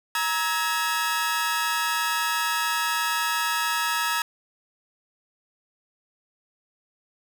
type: tone cluster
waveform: sawtooth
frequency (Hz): 942 / 1293 / 1669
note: A#5 / E6 / G#6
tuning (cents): +18 / -34 / +8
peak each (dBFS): -24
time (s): 0.15-4.22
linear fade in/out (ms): 2
effects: none